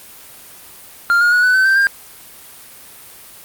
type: tone with pitch steps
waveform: triangle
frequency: 1396.9 / 1428.7 / 1461.3 / 1494.6 / 1528.6 / 1563.4 / 1599.1 Hz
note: F6 / F6 / F#6 / F#6 / G6 / G6 / G6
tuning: 0 / +39 / -22 / +17 / -44 / -5 / +34 cents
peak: -8 dBFS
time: 1.1-1.87 s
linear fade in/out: 0 ms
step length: 110 ms
effects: white hiss -39 dBFS RMS until 3.44 s + Opus 32 kbps